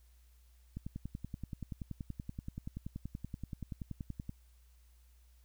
click train, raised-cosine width 5 ms, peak -28 dBFS, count 38, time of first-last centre 0.77-4.294 s, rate 10.5 Hz, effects added 60 Hz sine -60 dBFS peak until 5.44 s + white hiss -73 dBFS RMS until 5.44 s

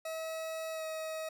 40% pulse tone with pitch glide, 643 to 634.9 Hz, E5 to D#5, -43 to +35 cents, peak -36 dBFS, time 0.05-1.29 s, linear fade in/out 5 ms, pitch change -22 cents, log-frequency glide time 0.72-0.84 s, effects none

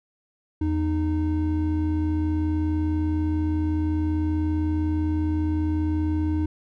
triangle tone pair together, 82.41 / 307.8 Hz, E2 / D#4, 0 / -19 cents, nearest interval octave + major seventh, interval 2281 cents, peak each -22 dBFS, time 0.61-6.46 s, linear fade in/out 5 ms, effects none

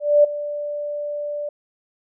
sine tone with ADSR envelope, 587.3 Hz, D5, in tune, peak -8 dBFS, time 0-1.49 s, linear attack 240 ms, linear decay 10 ms, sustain -16 dB, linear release 4 ms, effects none

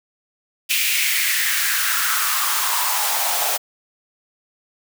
white noise with high-pass filter sweep, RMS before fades -20 dBFS, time 0.69-3.58 s, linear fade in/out 20 ms, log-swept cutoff 2600 to 660 Hz, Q 3.9, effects none

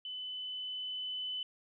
sine tone with level ramp, 3013 Hz, F#7, 31 cents sharp, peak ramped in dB -39 to -35 dBFS, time 0.05-1.43 s, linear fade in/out 2 ms, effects none

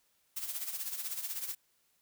blue noise with tremolo, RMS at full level -36 dBFS, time 0.36-1.55 s, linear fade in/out 10 ms, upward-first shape sine, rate 16 Hz, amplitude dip 65%, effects white hiss -73 dBFS RMS until 2.01 s

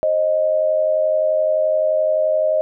sine tone pair together, 530.7 / 622.3 Hz, C5 / D#5, +24 / 0 cents, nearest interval minor third, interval 276 cents, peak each -22 / -15 dBFS, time 0.03-2.61 s, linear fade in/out 0 ms, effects none

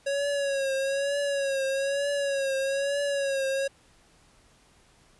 square tone with vibrato, 553 Hz, C#5, 4 cents flat, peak -26 dBFS, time 0.06-3.68 s, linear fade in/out 10 ms, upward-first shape triangle, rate 1.1 Hz, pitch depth 60 cents each way, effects pink hiss -60 dBFS RMS until 5.19 s + resampled to 24000 Hz

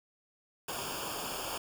pink noise with comb filter, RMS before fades -38 dBFS, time 0.68-1.58 s, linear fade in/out 5 ms, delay 0.5 ms, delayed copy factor -0.85, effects none

